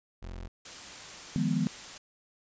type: tone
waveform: 30% pulse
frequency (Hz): 43.65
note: F1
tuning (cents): 0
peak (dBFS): -36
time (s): 0.22-0.48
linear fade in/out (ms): 10
type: noise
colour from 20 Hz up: white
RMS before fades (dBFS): -44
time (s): 0.65-1.98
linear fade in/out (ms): 5
type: chord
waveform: sine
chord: F half-diminished seventh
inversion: third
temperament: equal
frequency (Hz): 155.56 / 174.61 / 207.7 / 246.9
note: Eb3 / F3 / Ab3 / Cb4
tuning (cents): 0 / 0 / 0 / 0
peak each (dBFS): -31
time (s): 1.36-1.67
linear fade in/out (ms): 0
effects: resampled to 16000 Hz